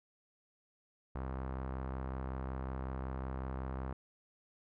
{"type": "tone with low-pass filter", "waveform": "sawtooth", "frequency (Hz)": 65.41, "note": "C2", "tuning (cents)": 0, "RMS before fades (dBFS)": -40, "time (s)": [1.15, 3.93], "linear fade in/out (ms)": 5, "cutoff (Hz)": 1200, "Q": 1.6, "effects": []}